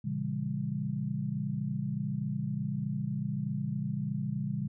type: chord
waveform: sine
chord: A# diminished seventh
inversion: none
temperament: just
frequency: 116.54 / 139.85 / 167.82 / 201.4 Hz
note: A#2 / C#3 / E3 / G3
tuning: 0 / +16 / +31 / +47 cents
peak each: -39 / -34 / -38 / -35 dBFS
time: 0.04-4.68 s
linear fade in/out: 10 ms
effects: none